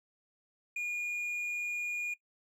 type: tone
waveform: triangle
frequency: 2434 Hz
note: D#7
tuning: 39 cents flat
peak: -31 dBFS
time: 0.76-2.14 s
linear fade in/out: 5 ms
effects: noise-tail reverb RT60 0.1 s tail -19 dB re dry